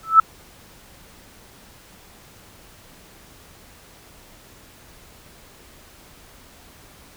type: tone with exponential growth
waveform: sine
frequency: 1313 Hz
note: E6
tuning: 7 cents flat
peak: -3 dBFS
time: 0.03-0.2 s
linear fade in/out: 5 ms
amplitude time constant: 35 ms
effects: pink hiss -48 dBFS RMS until 7.16 s